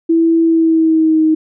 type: tone with pitch glide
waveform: sine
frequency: 329.6 to 314.4 Hz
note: E4 to D#4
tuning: 0 to +18 cents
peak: -8 dBFS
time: 0.09-1.35 s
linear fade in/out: 10 ms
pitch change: -82 cents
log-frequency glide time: 0.43-1.23 s
effects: none